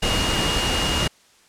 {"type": "tone in noise", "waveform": "sine", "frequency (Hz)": 2851, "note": "F7", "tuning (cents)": 35, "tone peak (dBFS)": -25, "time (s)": [0.02, 1.08], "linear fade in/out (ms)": 10, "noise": "pink", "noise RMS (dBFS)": -22, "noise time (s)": [0.02, 1.08], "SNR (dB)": -6, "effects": ["white hiss -55 dBFS RMS until 1.48 s", "low-pass 8000 Hz 12 dB/octave"]}